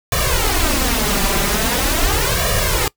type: noise with flanger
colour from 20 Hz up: pink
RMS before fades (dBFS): -17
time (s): 0.12-2.88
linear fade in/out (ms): 2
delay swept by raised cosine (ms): 1.7 to 5.1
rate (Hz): 0.42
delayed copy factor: +1
effects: noise-tail reverb RT60 0.1 s tail -22 dB re dry